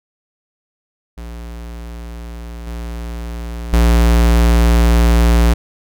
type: tone with level steps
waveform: square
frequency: 58.2 Hz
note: A#1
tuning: 2 cents flat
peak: -28 / -24 / -9 dBFS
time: 1.17-5.54 s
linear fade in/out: 10 ms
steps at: 2.67 / 3.73 s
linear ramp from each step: 2 ms
effects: none